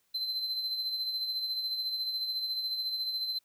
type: tone with tremolo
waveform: triangle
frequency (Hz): 4078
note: C8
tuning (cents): -45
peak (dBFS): -28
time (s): 0.14-3.39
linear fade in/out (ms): 10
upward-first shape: sine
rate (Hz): 14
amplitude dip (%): 45
effects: white hiss -73 dBFS RMS until 3.44 s